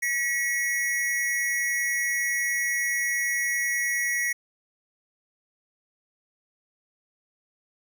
square tone pair together, 1929.8 / 2200 Hz, B6 / C#7, -41 / -14 cents, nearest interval major second, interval 227 cents, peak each -26 / -30 dBFS, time 0.02-4.33 s, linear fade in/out 10 ms, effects none

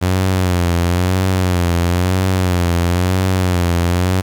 sawtooth tone with vibrato, 90 Hz, F#2, 47 cents flat, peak -9 dBFS, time 0.01-4.22 s, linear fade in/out 20 ms, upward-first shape sine, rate 1 Hz, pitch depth 78 cents each way, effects 7-bit

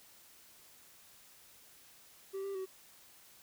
triangle tone with pitch steps, 388 / 394.1 / 378.4 Hz, G4 / G4 / F#4, -18 / +9 / +39 cents, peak -35 dBFS, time 2.33-2.66 s, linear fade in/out 20 ms, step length 110 ms, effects white hiss -60 dBFS RMS until 3.42 s

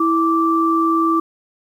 sine tone pair together, 328 / 1169 Hz, E4 / D6, -9 / -8 cents, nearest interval octave + minor seventh, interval 2201 cents, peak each -16 dBFS, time 0-1.2 s, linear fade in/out 5 ms, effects 8-bit

